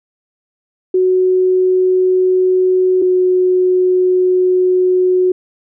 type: tone pair in turn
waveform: sine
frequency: 370 / 366.8 Hz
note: F#4 / F#4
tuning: 0 / -15 cents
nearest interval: unison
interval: 15 cents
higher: first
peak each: -9 dBFS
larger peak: neither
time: 0.94-3.02 / 3.02-5.32 s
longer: second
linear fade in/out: 5 ms
effects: none